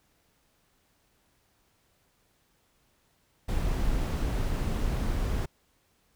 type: noise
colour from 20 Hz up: brown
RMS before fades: -28 dBFS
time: 3.48-5.46 s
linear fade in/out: 10 ms
effects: pink hiss -69 dBFS RMS until 6.15 s